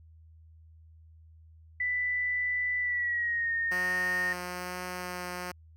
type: tone with pitch glide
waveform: sine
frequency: 1985 to 1841.4 Hz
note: B6 to A#6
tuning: +8 to -22 cents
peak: -27 dBFS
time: 1.8-4.33 s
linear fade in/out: 5 ms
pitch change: -130 cents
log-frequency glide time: 2.79-3.53 s
type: tone with vibrato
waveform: 5% pulse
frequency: 180 Hz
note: F#3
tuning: 47 cents flat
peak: -24 dBFS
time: 3.71-5.52 s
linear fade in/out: 10 ms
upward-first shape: triangle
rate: 1.1 Hz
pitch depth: 12 cents each way
effects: added 80 Hz sine -52 dBFS peak until 5.76 s